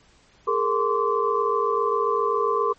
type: tone cluster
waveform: sine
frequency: 413.4 / 460.9 / 1038 / 1151 Hz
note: G#4 / A#4 / C6 / D6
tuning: -8 / -20 / -14 / -35 cents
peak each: -25 dBFS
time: 0.47-2.73 s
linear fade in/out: 10 ms
effects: pink hiss -57 dBFS RMS until 2.78 s + MP3 32 kbps

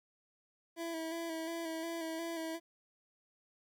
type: tone with vibrato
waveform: 25% pulse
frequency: 328.9 Hz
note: E4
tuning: 4 cents flat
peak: -34 dBFS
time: 0.76-2.6 s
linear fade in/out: 50 ms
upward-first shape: square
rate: 2.8 Hz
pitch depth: 28 cents each way
effects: 12-bit

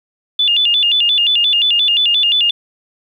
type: tone with vibrato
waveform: sine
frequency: 3141 Hz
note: G7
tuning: 3 cents sharp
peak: -10 dBFS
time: 0.39-2.51 s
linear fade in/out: 5 ms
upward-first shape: square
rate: 5.7 Hz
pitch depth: 180 cents each way
effects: 8-bit

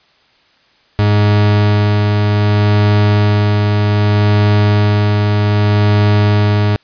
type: tone with tremolo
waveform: 40% pulse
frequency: 103.83 Hz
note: G#2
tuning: in tune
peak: -7 dBFS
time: 0.99-6.76 s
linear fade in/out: 0 ms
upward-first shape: sine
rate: 0.64 Hz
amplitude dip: 25%
effects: white hiss -52 dBFS RMS until 6.83 s + resampled to 11025 Hz

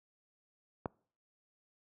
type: click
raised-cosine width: 1 ms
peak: -20 dBFS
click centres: 0.858 s
effects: noise-tail reverb RT60 0.5 s tail -26 dB re dry + high-pass 80 Hz 12 dB/octave

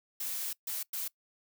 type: noise bursts at uneven times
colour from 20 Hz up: blue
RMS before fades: -36 dBFS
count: 3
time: 0.2-0.53 / 0.67-0.83 / 0.93-1.08 s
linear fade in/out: 5 ms
effects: noise-tail reverb RT60 0.1 s tail -22 dB re dry

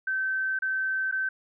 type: tone with dropouts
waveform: sine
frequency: 1543 Hz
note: G6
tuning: 28 cents flat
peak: -25 dBFS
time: 0.07-1.29 s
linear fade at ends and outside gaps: 5 ms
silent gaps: 0.59-0.621 / 1.114-1.123 s
effects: none

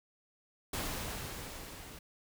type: noise with level ramp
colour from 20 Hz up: pink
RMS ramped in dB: -36 to -50 dBFS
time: 0.73-1.99 s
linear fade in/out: 5 ms
effects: none

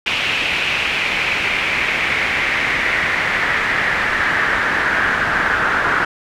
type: noise with band-pass filter sweep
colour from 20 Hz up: brown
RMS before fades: -18 dBFS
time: 0.06-6.05 s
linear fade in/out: 5 ms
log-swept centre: 2700 to 1500 Hz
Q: 3.9
effects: none

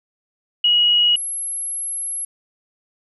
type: tone pair in turn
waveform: sine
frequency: 2903 / 11078 Hz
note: F#7 / F9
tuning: -34 / -15 cents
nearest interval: octave + major seventh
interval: 2319 cents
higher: second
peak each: -12 / -23 dBFS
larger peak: first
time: 0.64-1.16 / 1.16-2.25 s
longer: second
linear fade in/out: 5 ms
effects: none

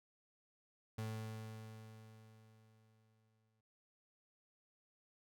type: tone with exponential decay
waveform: 35% pulse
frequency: 110 Hz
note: A2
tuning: in tune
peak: -38 dBFS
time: 0.98-3.61 s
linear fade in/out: 5 ms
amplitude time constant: 570 ms
effects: none

